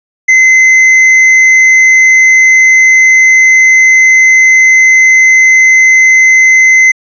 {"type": "tone with hard clipping", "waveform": "sine", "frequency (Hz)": 2054, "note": "C7", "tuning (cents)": -33, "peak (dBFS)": -3, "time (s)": [0.28, 6.92], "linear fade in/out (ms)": 10, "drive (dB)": 5, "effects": ["resampled to 16000 Hz"]}